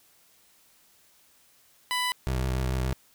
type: tone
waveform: 15% pulse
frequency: 995 Hz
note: B5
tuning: 13 cents sharp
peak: -19 dBFS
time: 1.91-2.12 s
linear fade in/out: 0 ms
type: tone with vibrato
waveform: 25% pulse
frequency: 64.2 Hz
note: C2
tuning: 32 cents flat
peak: -22 dBFS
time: 2.27-2.93 s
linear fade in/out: 0 ms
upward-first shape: triangle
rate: 6.9 Hz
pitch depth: 39 cents each way
effects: white hiss -61 dBFS RMS until 3.14 s